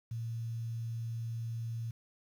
sine tone with quantisation, 115 Hz, A#2, 23 cents flat, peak -35 dBFS, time 0.11-1.91 s, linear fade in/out 5 ms, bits 10, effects none

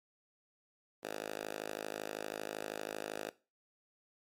5% pulse tone with high-pass filter, 52.7 Hz, G#1, 26 cents sharp, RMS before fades -42 dBFS, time 1.03-3.3 s, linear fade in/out 5 ms, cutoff 430 Hz, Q 0.94, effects noise-tail reverb RT60 0.3 s tail -18 dB re dry + MP3 64 kbps

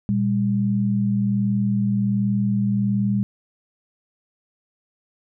sine tone pair together, 119.2 / 200.5 Hz, A#2 / G3, +39 / +39 cents, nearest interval major sixth, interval 900 cents, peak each -23 / -19 dBFS, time 0.09-3.23 s, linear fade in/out 0 ms, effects none

